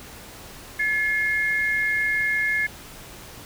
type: tone pair together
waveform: sine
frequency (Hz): 1716 / 2142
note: A6 / C7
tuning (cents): -44 / +40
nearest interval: major third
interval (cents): 384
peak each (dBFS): -23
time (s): 0.79-2.67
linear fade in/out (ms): 10
effects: pink hiss -42 dBFS RMS until 3.45 s